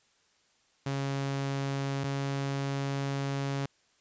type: tone pair in turn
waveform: sawtooth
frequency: 137.8 / 138.41 Hz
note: C#3 / C#3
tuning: -10 / -2 cents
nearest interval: unison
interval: 8 cents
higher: second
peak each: -26 dBFS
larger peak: neither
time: 0.86-2.04 / 2.04-3.66 s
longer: second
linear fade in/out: 5 ms
effects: white hiss -68 dBFS RMS until 4 s + resampled to 16000 Hz